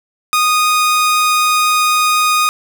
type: tone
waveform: sawtooth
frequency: 1238 Hz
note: D#6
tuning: 9 cents flat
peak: -7 dBFS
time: 0.33-2.49 s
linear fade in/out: 0 ms
effects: none